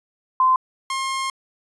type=tone pair in turn; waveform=sine / sawtooth; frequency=1034 / 1067.4 Hz; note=C6 / C6; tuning=-21 / +34 cents; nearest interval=minor second; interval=55 cents; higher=second; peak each=-13 / -19 dBFS; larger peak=first; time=0.4-0.56 / 0.9-1.3 s; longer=second; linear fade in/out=2 ms; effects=resampled to 24000 Hz